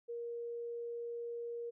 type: tone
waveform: sine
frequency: 471 Hz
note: A#4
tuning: 18 cents sharp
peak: -39 dBFS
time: 0.08-1.71 s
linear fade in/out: 20 ms
effects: none